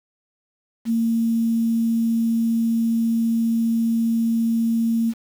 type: tone with quantisation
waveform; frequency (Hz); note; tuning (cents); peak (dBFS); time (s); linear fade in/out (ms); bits
sine; 228.7; A#3; -33; -17; 0.85-5.14; 50; 7
effects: none